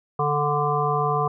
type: harmonic tone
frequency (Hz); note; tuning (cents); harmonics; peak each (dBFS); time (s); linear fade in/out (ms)
146.83; D3; 0; 1 / 3 / 5 / 7 / 8; -26 / -26 / -26 / -26 / -26; 0.19-1.28; 5
effects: none